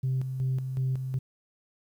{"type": "tone with tremolo", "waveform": "sine", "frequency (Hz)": 130.81, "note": "C3", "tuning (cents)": 0, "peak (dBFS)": -23, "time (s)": [0.03, 1.19], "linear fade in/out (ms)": 10, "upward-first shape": "square", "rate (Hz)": 2.7, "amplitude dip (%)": 55, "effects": ["tanh soft clip ceiling -22 dBFS", "10-bit"]}